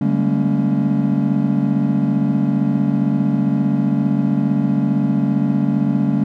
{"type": "tone cluster", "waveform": "triangle", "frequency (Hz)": [144.5, 193.3, 208.6, 230.8, 280.3], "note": ["D3", "G3", "G#3", "A#3", "C#4"], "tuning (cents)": [-28, -24, 8, -17, 19], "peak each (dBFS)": -19, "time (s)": [0.01, 6.24], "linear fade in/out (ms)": 5, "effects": []}